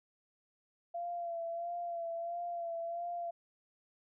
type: tone with vibrato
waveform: sine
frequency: 683 Hz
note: F5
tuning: 39 cents flat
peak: -36 dBFS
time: 0.94-3.31 s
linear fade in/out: 10 ms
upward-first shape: sine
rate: 1.5 Hz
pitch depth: 34 cents each way
effects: none